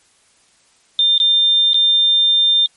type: tone with dropouts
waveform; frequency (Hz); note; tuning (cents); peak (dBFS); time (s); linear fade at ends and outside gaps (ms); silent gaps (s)
sine; 3600; A7; +39; -10; 0.99-2.66; 1; 1.179-1.2 / 1.733-1.743
effects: white hiss -55 dBFS RMS until 2.76 s + MP3 48 kbps